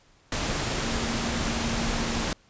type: tone in noise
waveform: sine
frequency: 230 Hz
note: A#3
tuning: 23 cents flat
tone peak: -32 dBFS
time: 0.83-2.25 s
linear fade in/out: 2 ms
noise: pink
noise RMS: -28 dBFS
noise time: 0.32-2.33 s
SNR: -7 dB
effects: pink hiss -60 dBFS RMS until 2.49 s + resampled to 16000 Hz